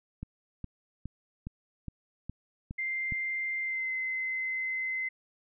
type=click train; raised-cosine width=5 ms; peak=-25 dBFS; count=8; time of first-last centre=0.23-3.123 s; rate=2.42 Hz
type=tone with pitch glide; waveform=sine; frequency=2093 to 2056 Hz; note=C7 to C7; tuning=0 to -31 cents; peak=-30 dBFS; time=2.78-5.09 s; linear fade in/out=10 ms; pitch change=-31 cents; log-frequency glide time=3.62-3.92 s
effects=none